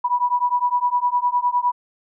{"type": "beating tone pair", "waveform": "sine", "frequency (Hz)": [974, 983.8], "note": ["B5", "B5"], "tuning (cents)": [-24, -7], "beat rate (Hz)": 9.8, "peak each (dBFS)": -20, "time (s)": [0.04, 1.72], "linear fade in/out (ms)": 10, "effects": []}